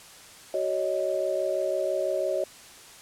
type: tone cluster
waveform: sine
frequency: 376 / 559 / 625 Hz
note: F#4 / C#5 / D#5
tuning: +28 / +14 / +8 cents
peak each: -31 / -28 / -28 dBFS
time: 0.54-2.44 s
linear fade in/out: 2 ms
effects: white hiss -48 dBFS RMS until 3.01 s + low-pass 10000 Hz 12 dB/octave